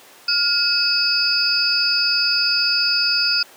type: tone cluster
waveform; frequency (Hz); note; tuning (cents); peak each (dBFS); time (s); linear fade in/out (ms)
sine; 1415 / 2570 / 4631 / 5030; F6 / E7 / D8 / D#8; +22 / -45 / -25 / +18; -24 / -26 / -20 / -19; 0.28-3.43; 5
effects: pink hiss -45 dBFS RMS until 3.56 s + high-pass 400 Hz 12 dB/octave